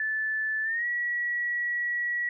sine tone with pitch glide, 1747 to 1927.3 Hz, A6 to B6, -13 to -43 cents, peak -26 dBFS, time 0-2.29 s, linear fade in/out 2 ms, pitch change +170 cents, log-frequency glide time 0.63-0.86 s, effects none

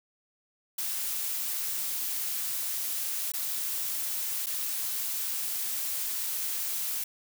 blue noise with dropouts, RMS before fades -32 dBFS, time 0.78-7.04 s, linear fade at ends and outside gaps 5 ms, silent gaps 3.32-3.336 / 4.461-4.467 s, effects none

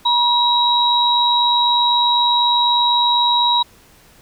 sine tone pair together, 963 / 3852 Hz, B5 / B7, -44 / -44 cents, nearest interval 2 octaves, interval 2400 cents, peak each -15 dBFS, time 0.05-3.63 s, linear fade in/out 10 ms, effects pink hiss -49 dBFS RMS until 4.21 s

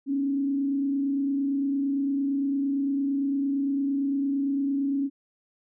sine tone with frequency modulation, 277.2 Hz, C#4, in tune, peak -23 dBFS, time 0.06-5.1 s, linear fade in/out 50 ms, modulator 28.8 Hz, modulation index 0.38, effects none

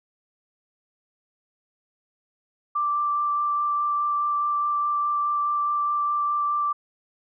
sine tone with vibrato, 1174.7 Hz, D6, in tune, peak -21 dBFS, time 2.75-6.73 s, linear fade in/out 10 ms, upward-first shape sine, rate 4.8 Hz, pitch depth 8 cents each way, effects none

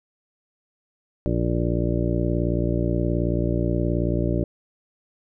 harmonic tone, 58.7 Hz, A#1, 13 cents sharp, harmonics 1 / 2 / 3 / 4 / 5 / 6 / 7 / 8 / 10, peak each -26 / -26 / -27 / -36 / -28 / -28 / -36 / -35 / -31 dBFS, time 1.26-4.44 s, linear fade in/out 0 ms, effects none

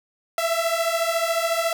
sawtooth beating tone pair, 659.3 / 673.3 Hz, E5 / E5, 0 / +36 cents, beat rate 14 Hz, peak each -20 dBFS, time 0.38-1.73 s, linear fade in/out 2 ms, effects none

